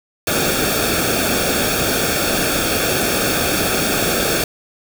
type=noise with comb filter; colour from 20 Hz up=pink; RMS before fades=-18 dBFS; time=0.27-4.44 s; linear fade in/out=2 ms; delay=1 ms; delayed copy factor=-0.75; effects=none